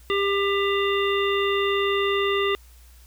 harmonic tone, 397.9 Hz, G4, 26 cents sharp, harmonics 1 / 3 / 5 / 7 / 9, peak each -22 / -27 / -29 / -30 / -32 dBFS, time 0.1-2.55 s, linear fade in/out 0 ms, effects added 60 Hz sine -47 dBFS peak until 3.06 s + white hiss -56 dBFS RMS until 3.06 s

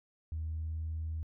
sine tone with pitch glide, 79.4 to 79.86 Hz, D#2 to D#2, +36 to +46 cents, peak -33 dBFS, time 0.32-1.23 s, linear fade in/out 0 ms, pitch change +10 cents, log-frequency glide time 0.49-0.77 s, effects tanh soft clip ceiling -30 dBFS

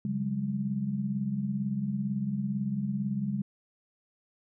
sine chord, C# suspended fourth, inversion none, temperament equal with one note detuned, 138.59 / 185 / 202.9 Hz, C#3 / F#3 / G#3, 0 / 0 / -40 cents, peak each -34 / -36 / -30 dBFS, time 0.05-3.42 s, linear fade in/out 2 ms, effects none

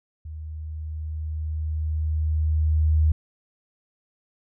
sine tone with level ramp, 77.78 Hz, D#2, in tune, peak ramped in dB -33 to -15 dBFS, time 0.25-3.12 s, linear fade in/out 5 ms, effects none

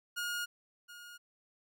sawtooth tone with echo, 1431 Hz, F6, 42 cents sharp, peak -31 dBFS, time 0.16-0.46 s, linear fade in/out 20 ms, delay 720 ms, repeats 1, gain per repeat -14 dB, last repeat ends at 1.18 s, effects none

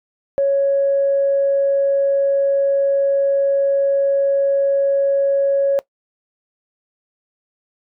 sine tone, 554.4 Hz, C#5, in tune, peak -12 dBFS, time 0.38-5.79 s, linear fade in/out 0 ms, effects noise-tail reverb RT60 0.1 s tail -20 dB re dry + tanh soft clip ceiling -8 dBFS

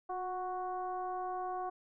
sine tone with frequency modulation, 736 Hz, F#5, 9 cents flat, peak -35 dBFS, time 0.09-1.7 s, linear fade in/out 10 ms, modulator 373 Hz, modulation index 0.93, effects none

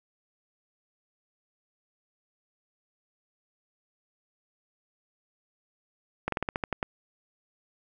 slowing click train, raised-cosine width 0.5 ms, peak -13 dBFS, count 9, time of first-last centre 6.28-6.829 s, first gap 43 ms, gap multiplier 1.13, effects none

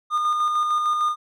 triangle tone with tremolo, 1218 Hz, D#6, 37 cents flat, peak -16 dBFS, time 0.1-1.16 s, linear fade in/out 50 ms, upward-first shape square, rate 6.6 Hz, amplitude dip 30%, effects none

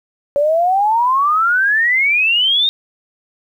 sine exponential sweep, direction up, 561 to 3729 Hz, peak -11 dBFS, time 0.36-2.69 s, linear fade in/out 0 ms, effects 8-bit

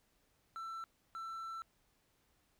triangle tone bursts at uneven times, 1336 Hz, E6, 23 cents sharp, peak -40 dBFS, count 2, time 0.56-0.84 / 1.15-1.62 s, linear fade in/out 0 ms, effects pink hiss -75 dBFS RMS until 2.59 s

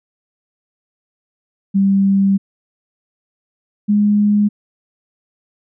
sine tone pair in turn, 196 / 207.1 Hz, G3 / G#3, 0 / -5 cents, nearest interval minor second, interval 95 cents, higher second, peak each -10 dBFS, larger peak neither, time 1.74-2.38 / 3.88-4.49 s, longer first, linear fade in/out 20 ms, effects none

